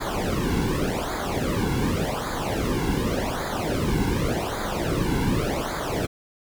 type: noise with flanger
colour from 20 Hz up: brown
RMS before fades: -25 dBFS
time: 0-6.07 s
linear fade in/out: 20 ms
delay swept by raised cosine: 0.35 to 1.65 ms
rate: 0.87 Hz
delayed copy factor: -0.9
effects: none